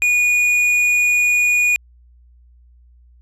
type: tone with tanh clipping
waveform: sine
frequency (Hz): 2453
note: D#7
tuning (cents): -25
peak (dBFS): -14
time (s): 0.02-1.76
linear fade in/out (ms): 0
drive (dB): 8
effects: added 60 Hz sine -46 dBFS peak until 3.21 s + resampled to 32000 Hz